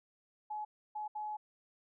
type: tone bursts at uneven times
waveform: sine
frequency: 848 Hz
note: G#5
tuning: 36 cents sharp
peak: -37 dBFS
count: 3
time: 0.5-0.65 / 0.95-1.08 / 1.15-1.37 s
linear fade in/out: 10 ms
effects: none